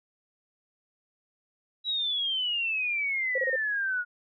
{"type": "exponential sweep", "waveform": "sine", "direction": "down", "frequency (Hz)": [3917, 1435], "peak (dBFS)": -26, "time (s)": [1.84, 4.05], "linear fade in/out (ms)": 50}
{"type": "tone bursts", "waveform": "sine", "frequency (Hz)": 523.3, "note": "C5", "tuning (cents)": 0, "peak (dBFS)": -26, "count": 4, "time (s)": [3.35, 3.559], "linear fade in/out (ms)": 5, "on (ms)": 32, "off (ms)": 27}
{"effects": []}